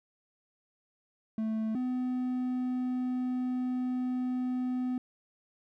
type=tone pair in turn; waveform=triangle; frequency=220 / 252.2 Hz; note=A3 / B3; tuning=0 / +36 cents; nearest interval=major second; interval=236 cents; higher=second; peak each=-27 dBFS; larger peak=neither; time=1.38-1.75 / 1.75-4.98 s; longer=second; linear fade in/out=2 ms; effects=none